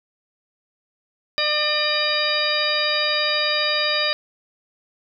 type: harmonic tone with a mistuned harmonic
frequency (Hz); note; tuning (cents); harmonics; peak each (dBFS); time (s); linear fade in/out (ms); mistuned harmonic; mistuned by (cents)
601; D5; +40; 1 / 2 / 3 / 4 / 5 / 6 / 8; -26 / -29 / -26 / -27 / -30 / -25 / -24; 1.38-4.13; 0; 6; +85
effects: none